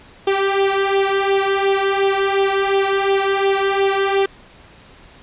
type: tone with flanger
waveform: sawtooth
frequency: 392.1 Hz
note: G4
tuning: in tune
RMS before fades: -17 dBFS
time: 0.27-4.26 s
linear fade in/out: 5 ms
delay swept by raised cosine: 0.26 to 1.96 ms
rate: 2.8 Hz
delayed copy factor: +0.6
effects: pink hiss -45 dBFS RMS until 5.22 s + resampled to 8000 Hz